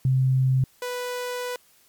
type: tone pair in turn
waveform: sine / sawtooth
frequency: 130.81 / 493.9 Hz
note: C3 / B4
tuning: 0 / 0 cents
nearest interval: octave + major seventh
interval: 2300 cents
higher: second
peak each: -17 / -24 dBFS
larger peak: first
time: 0.05-0.64 / 0.82-1.56 s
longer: second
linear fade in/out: 2 ms
effects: white hiss -59 dBFS RMS until 1.88 s + MP3 96 kbps